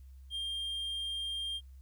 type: tone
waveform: triangle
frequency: 3200 Hz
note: G7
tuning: 35 cents sharp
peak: -33 dBFS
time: 0.3-1.61 s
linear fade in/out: 50 ms
effects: added 66 Hz sine -49 dBFS peak until 1.81 s + white hiss -75 dBFS RMS until 1.81 s